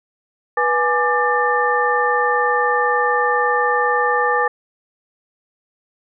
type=tone cluster; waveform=sine; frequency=488.8 / 836 / 1186 / 1786 Hz; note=B4 / G#5 / D6 / A6; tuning=-18 / +11 / +17 / +25 cents; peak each=-20 dBFS; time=0.57-4.48 s; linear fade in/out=5 ms; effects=none